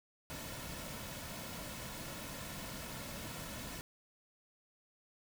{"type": "noise with comb filter", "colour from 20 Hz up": "pink", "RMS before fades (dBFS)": -45, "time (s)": [0.3, 3.81], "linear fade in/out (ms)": 0, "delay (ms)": 2.5, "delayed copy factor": -0.5, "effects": []}